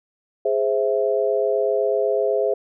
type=chord; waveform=sine; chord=Ab augmented; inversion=none; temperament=equal; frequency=415.3 / 523.3 / 659.3 Hz; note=Ab4 / C5 / E5; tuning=0 / 0 / 0 cents; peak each=-21 / -22 / -23 dBFS; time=0.45-2.54 s; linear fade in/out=5 ms; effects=none